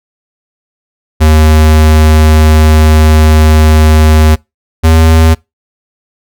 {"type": "tone pair in turn", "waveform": "square", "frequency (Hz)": [77.78, 80.48], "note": ["D#2", "E2"], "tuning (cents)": [0, -41], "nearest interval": "minor second", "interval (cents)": 59, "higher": "second", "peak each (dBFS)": -3, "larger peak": "neither", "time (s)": [[1.2, 4.36], [4.83, 5.35]], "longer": "first", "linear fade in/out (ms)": 20, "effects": ["noise-tail reverb RT60 0.2 s tail -24 dB re dry"]}